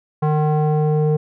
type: tone with low-pass filter sweep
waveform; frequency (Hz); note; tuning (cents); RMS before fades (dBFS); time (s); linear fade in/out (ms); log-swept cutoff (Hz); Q
square; 152.4; D#3; -36; -17; 0.22-1.17; 10; 950 to 510; 2.3
effects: none